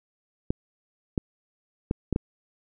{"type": "clicks", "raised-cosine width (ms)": 3, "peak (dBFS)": -11, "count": 5, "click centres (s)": [0.505, 1.178, 1.911, 2.127, 2.161], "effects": []}